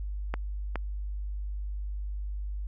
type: clicks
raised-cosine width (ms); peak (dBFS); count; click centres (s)
0.5; -16; 2; 0.34 / 0.757
effects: added 50 Hz sine -31 dBFS peak until 2.67 s + MP3 48 kbps